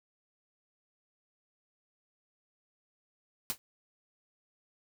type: noise with exponential decay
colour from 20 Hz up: white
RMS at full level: -29 dBFS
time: 3.5-3.58 s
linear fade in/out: 0 ms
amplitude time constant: 17 ms
effects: none